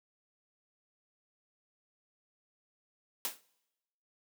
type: noise with exponential decay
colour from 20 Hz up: white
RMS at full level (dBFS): -31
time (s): 3.25-3.41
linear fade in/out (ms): 0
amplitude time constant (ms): 34
effects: noise-tail reverb RT60 1.0 s tail -24 dB re dry + high-pass 200 Hz 12 dB/octave